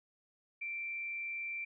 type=tone with frequency modulation; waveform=sine; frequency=2349 Hz; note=D7; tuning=in tune; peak=-37 dBFS; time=0.61-1.65 s; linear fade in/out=10 ms; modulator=137 Hz; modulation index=0.22; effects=none